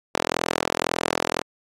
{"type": "tone with high-pass filter", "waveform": "sawtooth", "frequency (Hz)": 41.94, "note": "E1", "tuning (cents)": 31, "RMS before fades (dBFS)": -25, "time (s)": [0.14, 1.42], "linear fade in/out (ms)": 10, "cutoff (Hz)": 460, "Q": 0.86, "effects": ["low-pass 9000 Hz 12 dB/octave", "AAC 64 kbps"]}